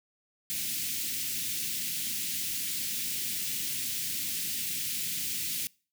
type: band-stop noise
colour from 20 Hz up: white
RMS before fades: -33 dBFS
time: 0.5-5.67 s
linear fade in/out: 0 ms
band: 290 to 2200 Hz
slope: 24 dB/octave
effects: noise-tail reverb RT60 0.4 s tail -25 dB re dry + high-pass 100 Hz 12 dB/octave